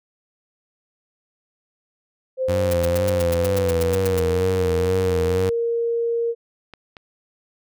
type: tone with pitch glide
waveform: sine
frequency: 520 to 466 Hz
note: C5 to A#4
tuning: -11 to -1 cents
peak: -19 dBFS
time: 2.37-6.35 s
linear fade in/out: 50 ms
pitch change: -190 cents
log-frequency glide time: 3.15-4.34 s
type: tone with vibrato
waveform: sawtooth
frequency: 89.3 Hz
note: F2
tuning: 39 cents sharp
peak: -18 dBFS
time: 2.48-5.5 s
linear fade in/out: 10 ms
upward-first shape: sine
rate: 2.1 Hz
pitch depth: 97 cents each way
type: noise bursts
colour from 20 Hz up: white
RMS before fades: -29 dBFS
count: 13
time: 2.71-4.196 s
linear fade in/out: 5 ms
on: 22 ms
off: 100 ms
type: clicks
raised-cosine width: 0.3 ms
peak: -24 dBFS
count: 3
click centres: 4.945 / 6.737 / 6.968 s
effects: none